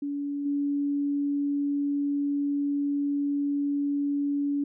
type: tone with level steps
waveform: sine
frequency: 285.2 Hz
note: C#4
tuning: 49 cents sharp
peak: -28 / -24 dBFS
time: 0.02-4.64 s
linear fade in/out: 5 ms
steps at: 0.45 s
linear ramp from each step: 10 ms
effects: none